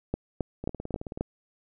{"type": "two click trains", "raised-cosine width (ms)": 2, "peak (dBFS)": [-22, -14], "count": [11, 5], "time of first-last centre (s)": [[0.64, 1.175], [0.14, 1.21]], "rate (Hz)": [18.7, 3.74], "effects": []}